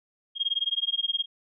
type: tone with tremolo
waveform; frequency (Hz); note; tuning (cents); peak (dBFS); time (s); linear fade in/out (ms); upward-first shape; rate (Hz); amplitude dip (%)
sine; 3244; G#7; -41; -21; 0.35-1.26; 50; sine; 19; 100
effects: none